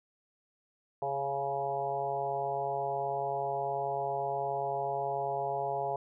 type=harmonic tone with a mistuned harmonic; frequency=138.59 Hz; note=C#3; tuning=in tune; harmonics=1 / 3 / 4 / 5 / 6 / 7; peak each=-45 / -38 / -38 / -34 / -36 / -43 dBFS; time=1.02-5.96 s; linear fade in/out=2 ms; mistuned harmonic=6; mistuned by=+19 cents; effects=none